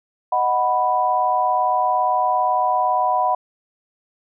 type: chord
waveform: sine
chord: B major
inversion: first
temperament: equal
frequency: 622.3 / 740 / 987.8 Hz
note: D#5 / F#5 / B5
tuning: 0 / 0 / 0 cents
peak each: -25 / -19 / -19 dBFS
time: 0.32-3.35 s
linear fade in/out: 5 ms
effects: none